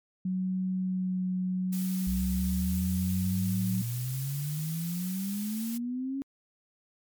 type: tone with vibrato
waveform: sine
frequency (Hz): 185.2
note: F#3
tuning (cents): +2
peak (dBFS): -27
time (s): 0.25-3.82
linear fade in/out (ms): 5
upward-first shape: sine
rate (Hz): 0.67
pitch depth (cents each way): 10
type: noise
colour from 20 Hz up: blue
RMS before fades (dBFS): -41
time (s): 1.72-5.78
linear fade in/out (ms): 10
type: exponential sweep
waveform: sine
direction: up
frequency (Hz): 61.74 to 277.2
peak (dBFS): -30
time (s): 2.07-6.22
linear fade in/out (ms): 0
effects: MP3 96 kbps